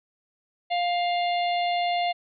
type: harmonic tone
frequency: 702 Hz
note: F5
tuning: 9 cents sharp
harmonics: 1 / 3 / 4 / 5 / 6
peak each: -23 / -33 / -35 / -37 / -39 dBFS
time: 0.7-2.13 s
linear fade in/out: 20 ms
effects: none